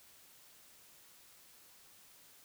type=silence; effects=white hiss -61 dBFS RMS until 2.44 s